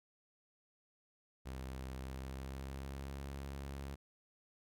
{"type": "tone with pitch glide", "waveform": "sawtooth", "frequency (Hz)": [65.41, 68.82], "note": ["C2", "C#2"], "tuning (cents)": [0, -12], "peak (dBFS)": -39, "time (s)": [1.45, 3.96], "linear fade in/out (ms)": 20, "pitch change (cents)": 88, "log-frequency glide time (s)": [1.95, 3.23], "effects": []}